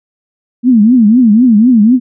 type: tone with vibrato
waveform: sine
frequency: 230.3 Hz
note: A#3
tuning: 21 cents flat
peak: -3 dBFS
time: 0.63-2 s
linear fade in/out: 50 ms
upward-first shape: triangle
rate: 4 Hz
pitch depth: 240 cents each way
effects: none